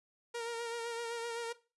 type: tone with vibrato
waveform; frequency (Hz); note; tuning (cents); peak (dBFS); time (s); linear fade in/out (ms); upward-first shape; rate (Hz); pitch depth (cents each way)
sawtooth; 466.2; A#4; 0; -33; 0.34-1.53; 10; sine; 7.8; 31
effects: noise-tail reverb RT60 0.3 s tail -17 dB re dry + resampled to 24000 Hz